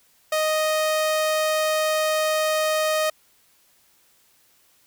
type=tone; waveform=sawtooth; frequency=622.3 Hz; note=D#5; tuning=in tune; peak=-16 dBFS; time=0.32-3.1 s; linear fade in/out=5 ms; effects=white hiss -60 dBFS RMS until 4.86 s